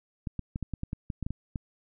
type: clicks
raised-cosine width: 5 ms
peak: -20 dBFS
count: 12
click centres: 0.272 / 0.393 / 0.559 / 0.627 / 0.737 / 0.834 / 0.931 / 1.102 / 1.227 / 1.265 / 1.306 / 1.558 s
effects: none